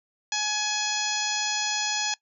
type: harmonic tone with a mistuned harmonic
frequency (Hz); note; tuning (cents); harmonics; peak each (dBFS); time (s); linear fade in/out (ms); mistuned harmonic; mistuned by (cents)
843; G#5; +26; 1 / 2 / 3 / 4 / 5 / 6 / 7 / 8; -33 / -33 / -33 / -33 / -33 / -33 / -33 / -33; 0.32-2.14; 2; 4; -16
effects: noise-tail reverb RT60 0.1 s tail -21 dB re dry